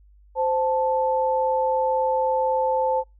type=tone pair together; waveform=sine; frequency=520 / 878.1 Hz; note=C5 / A5; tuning=-11 / -4 cents; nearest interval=major sixth; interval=907 cents; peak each=-22 dBFS; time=0.35-3.04 s; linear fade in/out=50 ms; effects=noise-tail reverb RT60 0.2 s tail -26 dB re dry + added 50 Hz sine -50 dBFS peak until 3.19 s